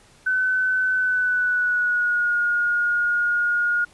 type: tone with pitch glide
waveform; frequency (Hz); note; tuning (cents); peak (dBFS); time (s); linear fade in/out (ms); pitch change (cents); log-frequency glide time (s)
sine; 1514 to 1432.3; F#6 to F6; +39 to +43; -18; 0.26-3.85; 10; -96; 0.94-2.38
effects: pink hiss -53 dBFS RMS until 3.93 s + resampled to 24000 Hz